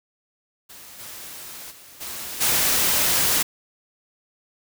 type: noise with level steps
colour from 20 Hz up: white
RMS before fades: -43 / -38 / -46 / -33 / -20 dBFS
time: 0.69-3.43 s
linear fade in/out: 10 ms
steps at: 0.98 / 1.7 / 2 / 2.4 s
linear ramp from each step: 20 ms
effects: none